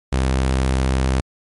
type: tone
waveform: sawtooth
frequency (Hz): 65.41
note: C2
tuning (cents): 0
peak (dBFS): -12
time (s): 0.12-1.21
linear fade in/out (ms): 10
effects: MP3 48 kbps